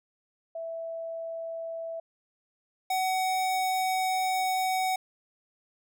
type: tone pair in turn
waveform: sine / square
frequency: 659.3 / 750.2 Hz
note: E5 / F#5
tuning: 0 / +24 cents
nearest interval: major second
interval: 224 cents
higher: second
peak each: -33 / -26 dBFS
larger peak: second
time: 0.55-2 / 2.9-4.96 s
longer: second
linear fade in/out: 5 ms
effects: none